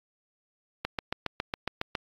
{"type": "click train", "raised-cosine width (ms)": 0.3, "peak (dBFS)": -13, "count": 9, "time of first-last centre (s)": [0.85, 1.952], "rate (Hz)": 7.26, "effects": ["AAC 32 kbps"]}